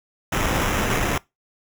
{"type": "noise with sample-and-hold", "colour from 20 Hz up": "pink", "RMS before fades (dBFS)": -22, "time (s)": [0.32, 1.18], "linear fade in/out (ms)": 5, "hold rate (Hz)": 4410, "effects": ["noise-tail reverb RT60 0.2 s tail -22 dB re dry"]}